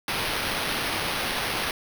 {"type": "noise with sample-and-hold", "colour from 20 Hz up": "white", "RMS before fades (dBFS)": -28, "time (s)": [0.08, 1.71], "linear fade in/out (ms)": 2, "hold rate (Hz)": 7350, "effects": []}